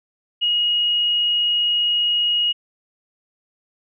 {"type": "tone", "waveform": "sine", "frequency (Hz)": 2885, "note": "F#7", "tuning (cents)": -44, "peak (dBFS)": -16, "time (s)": [0.41, 2.53], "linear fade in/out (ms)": 20, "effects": []}